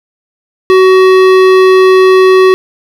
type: tone with hard clipping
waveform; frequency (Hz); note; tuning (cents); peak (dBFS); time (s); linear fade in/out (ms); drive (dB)
sine; 375.3; F#4; +25; -4; 0.7-2.54; 0; 16
effects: none